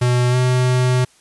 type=tone with pitch glide; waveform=square; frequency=123.47 to 126.43 Hz; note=B2 to B2; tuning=0 to +41 cents; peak=-14 dBFS; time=0.01-1.05 s; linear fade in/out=10 ms; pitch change=+41 cents; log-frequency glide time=0.3-0.36 s; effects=white hiss -53 dBFS RMS until 1.2 s + resampled to 24000 Hz